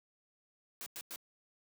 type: noise bursts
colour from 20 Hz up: white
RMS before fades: -44 dBFS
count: 3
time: 0.81-1.159 s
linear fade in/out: 0 ms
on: 51 ms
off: 98 ms
effects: high-pass 150 Hz 12 dB/octave